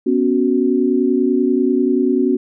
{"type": "chord", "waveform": "sine", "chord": "B suspended second", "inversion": "none", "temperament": "equal", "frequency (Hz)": [246.9, 277.2, 370], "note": ["B3", "C#4", "F#4"], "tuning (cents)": [0, 0, 0], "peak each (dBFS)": -17, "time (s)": [0.06, 2.37], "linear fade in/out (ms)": 10, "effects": []}